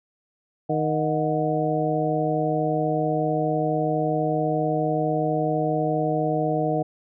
harmonic tone with a mistuned harmonic, 155.56 Hz, D#3, in tune, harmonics 1 / 2 / 3 / 4 / 5, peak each -27 / -27 / -27 / -27 / -27 dBFS, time 0.69-6.83 s, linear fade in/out 10 ms, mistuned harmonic 5, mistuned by -100 cents, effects none

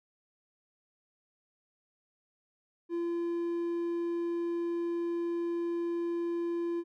triangle tone, 341.6 Hz, F4, 38 cents flat, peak -28 dBFS, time 2.89-6.84 s, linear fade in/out 50 ms, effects none

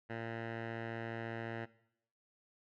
10% pulse tone with low-pass filter, 114.5 Hz, A#2, 31 cents flat, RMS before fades -42 dBFS, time 0.09-1.66 s, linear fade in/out 20 ms, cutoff 2000 Hz, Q 2.1, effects noise-tail reverb RT60 0.7 s tail -18 dB re dry

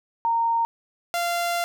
sine / sawtooth tone pair in turn, 923 / 691.5 Hz, A#5 / F5, -17 / -17 cents, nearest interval perfect fourth, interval 500 cents, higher first, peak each -19 dBFS, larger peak neither, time 0.25-0.65 / 1.14-1.64 s, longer second, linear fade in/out 0 ms, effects none

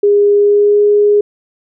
sine tone with pitch glide, 408.6 to 413.6 Hz, G#4 to G#4, -28 to -7 cents, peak -6 dBFS, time 0.03-1.21 s, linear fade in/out 5 ms, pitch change +21 cents, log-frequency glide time 0.35-0.82 s, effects none

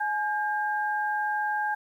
sine tone pair together, 843.3 / 1604 Hz, G#5 / G6, +26 / +39 cents, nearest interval major seventh, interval 1113 cents, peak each -27 / -29 dBFS, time 0-1.75 s, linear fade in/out 10 ms, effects 10-bit

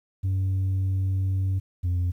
sine tone pair in turn, 95.2 / 88.9 Hz, F#2 / F2, +50 / +31 cents, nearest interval minor second, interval 119 cents, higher first, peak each -19 dBFS, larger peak neither, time 0.23-1.6 / 1.83-2.12 s, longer first, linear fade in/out 20 ms, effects tanh soft clip ceiling -21 dBFS + 10-bit

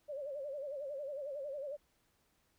sine tone with vibrato, 565 Hz, C#5, 33 cents sharp, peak -39 dBFS, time 0.08-1.77 s, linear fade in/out 20 ms, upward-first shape sine, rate 11 Hz, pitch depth 110 cents each way, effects pink hiss -75 dBFS RMS until 2.58 s

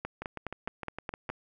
two click trains, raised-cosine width 0.5 ms, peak -22 / -19 dBFS, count 8 / 7, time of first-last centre 0.22-1.292 / 0.05-1.3 s, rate 6.53 / 4.8 Hz, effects none

